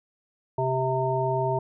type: harmonic tone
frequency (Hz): 130.6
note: C3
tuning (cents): -3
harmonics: 1 / 3 / 5 / 7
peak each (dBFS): -28 / -28 / -28 / -28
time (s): 0.58-1.59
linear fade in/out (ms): 5
effects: none